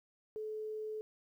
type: tone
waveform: sine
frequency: 431.6 Hz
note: A4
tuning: 33 cents flat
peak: -38 dBFS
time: 0.36-1.01 s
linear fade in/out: 0 ms
effects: 12-bit